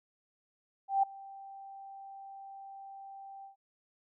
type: tone with ADSR envelope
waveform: sine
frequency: 784 Hz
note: G5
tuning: in tune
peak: -22 dBFS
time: 0.88-3.56 s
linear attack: 150 ms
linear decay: 7 ms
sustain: -23 dB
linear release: 120 ms
effects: none